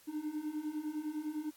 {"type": "beating tone pair", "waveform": "triangle", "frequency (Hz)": [298.1, 308], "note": ["D4", "D#4"], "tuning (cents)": [26, -17], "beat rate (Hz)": 9.9, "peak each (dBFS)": [-39, -36], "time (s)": [0.07, 1.51], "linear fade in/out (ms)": 20, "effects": ["white hiss -62 dBFS RMS until 1.56 s", "AAC 64 kbps"]}